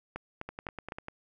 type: two click trains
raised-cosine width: 0.5 ms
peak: -22 / -24 dBFS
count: 4 / 7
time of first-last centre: 0.16-0.921 / 0.49-1.084 s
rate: 3.94 / 10.1 Hz
effects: none